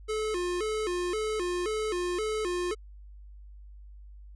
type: tone with vibrato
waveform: square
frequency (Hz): 392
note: G4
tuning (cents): 0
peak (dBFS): -29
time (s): 0.08-2.75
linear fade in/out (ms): 20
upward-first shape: square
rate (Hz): 1.9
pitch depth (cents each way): 170
effects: added 50 Hz sine -45 dBFS peak until 4.35 s + resampled to 24000 Hz